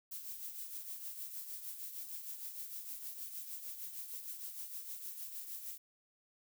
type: noise with tremolo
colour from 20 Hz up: violet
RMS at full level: -43 dBFS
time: 0.11-5.78 s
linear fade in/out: 10 ms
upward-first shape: triangle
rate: 6.5 Hz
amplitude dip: 60%
effects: none